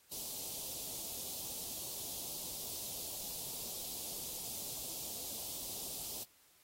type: band-stop noise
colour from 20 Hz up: white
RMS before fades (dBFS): -43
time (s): 0.11-6.24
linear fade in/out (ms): 10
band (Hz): 830 to 3300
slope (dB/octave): 24
effects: white hiss -67 dBFS RMS until 6.63 s + AAC 48 kbps